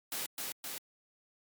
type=noise with echo; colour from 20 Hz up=white; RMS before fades=-37 dBFS; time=0.12-0.26 s; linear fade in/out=0 ms; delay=260 ms; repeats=2; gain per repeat=-2 dB; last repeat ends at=0.78 s; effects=high-pass 150 Hz 12 dB/octave + MP3 96 kbps